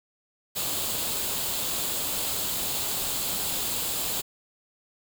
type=noise with comb filter; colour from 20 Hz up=white; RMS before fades=-29 dBFS; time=0.55-4.22 s; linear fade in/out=20 ms; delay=0.26 ms; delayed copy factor=+0.5; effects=none